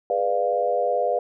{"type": "chord", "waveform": "sine", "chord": "G# diminished seventh", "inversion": "none", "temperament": "equal with one note detuned", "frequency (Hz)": [415.3, 493.9, 595.9, 698.5], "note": ["G#4", "B4", "D5", "F5"], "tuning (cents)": [0, 0, 25, 0], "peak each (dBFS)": [-30, -24, -25, -24], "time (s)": [0.1, 1.19], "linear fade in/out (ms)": 2, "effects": []}